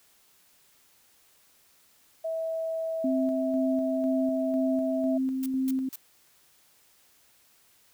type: tone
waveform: sine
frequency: 650 Hz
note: E5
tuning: 24 cents flat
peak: -28 dBFS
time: 2.24-5.18 s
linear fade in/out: 10 ms
type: tone with tremolo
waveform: sine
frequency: 262.8 Hz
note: C4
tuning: 8 cents sharp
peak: -24 dBFS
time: 3.04-5.89 s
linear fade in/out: 5 ms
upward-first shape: square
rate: 2 Hz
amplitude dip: 30%
type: noise bursts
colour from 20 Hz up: blue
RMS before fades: -39 dBFS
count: 3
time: 5.43-5.957 s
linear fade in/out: 0 ms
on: 29 ms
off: 220 ms
effects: white hiss -62 dBFS RMS until 7.93 s